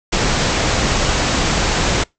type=low-pass noise; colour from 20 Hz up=pink; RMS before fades=-17 dBFS; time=0.12-2.04 s; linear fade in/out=10 ms; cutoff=7700 Hz; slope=96 dB/octave; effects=noise-tail reverb RT60 0.2 s tail -26 dB re dry